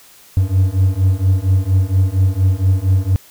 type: beating tone pair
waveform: triangle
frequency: 92.5 / 96.8 Hz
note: F#2 / G2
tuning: 0 / -21 cents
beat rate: 4.3 Hz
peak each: -13 / -12 dBFS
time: 0.37-3.16 s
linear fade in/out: 0 ms
effects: white hiss -45 dBFS RMS until 3.3 s